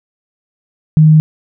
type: tone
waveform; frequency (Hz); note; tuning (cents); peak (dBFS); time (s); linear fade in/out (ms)
sine; 155.56; D#3; 0; -3; 0.97-1.2; 0
effects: none

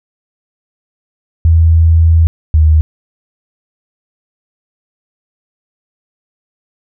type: tone pair in turn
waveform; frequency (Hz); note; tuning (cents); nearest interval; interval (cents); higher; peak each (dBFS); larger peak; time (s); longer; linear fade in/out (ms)
sine; 81.9 / 77.88; E2 / D#2; -11 / +2; minor second; 87; first; -4; neither; 1.45-2.27 / 2.54-2.81; first; 0
effects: none

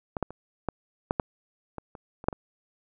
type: clicks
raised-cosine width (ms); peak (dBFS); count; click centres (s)
1; -16 / -12 / -26 / -13 / -10 / -10 / -21 / -28 / -27 / -7 / -22; 11; 0.168 / 0.227 / 0.306 / 0.687 / 1.109 / 1.198 / 1.783 / 1.952 / 2.241 / 2.285 / 2.328
effects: none

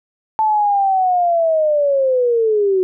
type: linear sweep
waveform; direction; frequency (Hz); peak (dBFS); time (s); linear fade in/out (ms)
sine; down; 880 to 365.8; -12; 0.39-2.83; 0
effects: none

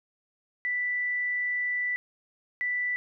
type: tone pair in turn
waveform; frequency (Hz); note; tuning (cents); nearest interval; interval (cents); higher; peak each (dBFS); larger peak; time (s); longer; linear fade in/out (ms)
sine; 1975.5 / 1975.5; B6 / B6; 0 / 0; unison; 0; neither; -26; neither; 0.65-1.96 / 2.61-2.96; first; 0
effects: none

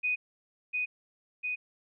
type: tone with echo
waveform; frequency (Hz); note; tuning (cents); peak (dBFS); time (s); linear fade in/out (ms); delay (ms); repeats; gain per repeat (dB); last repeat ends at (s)
sine; 2489; D#7; 0; -26; 0.03-0.16; 20; 700; 2; -2; 1.56
effects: none

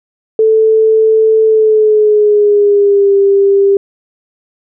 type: tone with pitch glide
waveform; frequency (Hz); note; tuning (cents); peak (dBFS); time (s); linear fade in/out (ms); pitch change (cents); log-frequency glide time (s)
sine; 440 to 396.6; A4 to G4; 0 to +20; -5; 0.39-3.77; 2; -180; 1.45-3.15
effects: none

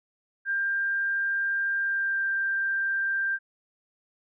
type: tone with pitch glide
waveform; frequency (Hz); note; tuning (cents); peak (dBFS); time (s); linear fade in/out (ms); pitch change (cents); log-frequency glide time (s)
sine; 1593 to 1581.1; G6 to G6; +27 to +14; -24; 0.45-3.39; 50; -13; 1.8-2.25
effects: none

